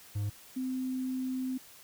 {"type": "tone pair in turn", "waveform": ["triangle", "sine"], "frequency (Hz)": [102.9, 258.2], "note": ["G#2", "C4"], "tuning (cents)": [-16, -23], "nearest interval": "octave + major third", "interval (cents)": 1593, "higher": "second", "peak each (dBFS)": [-28, -31], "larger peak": "first", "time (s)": [[0.15, 0.3], [0.56, 1.58]], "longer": "second", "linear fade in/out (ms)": 10, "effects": ["white hiss -54 dBFS RMS until 1.83 s"]}